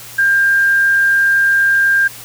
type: tone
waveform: sine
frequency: 1597 Hz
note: G6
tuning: 32 cents sharp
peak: -9 dBFS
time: 0.18-2.08 s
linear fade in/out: 10 ms
effects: added 119 Hz sine -44 dBFS peak until 2.24 s + white hiss -34 dBFS RMS until 2.24 s